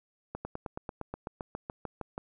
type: slowing click train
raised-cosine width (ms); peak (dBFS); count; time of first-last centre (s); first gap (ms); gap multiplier
1; -22; 15; 0.35-2.179; 100; 1.04
effects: none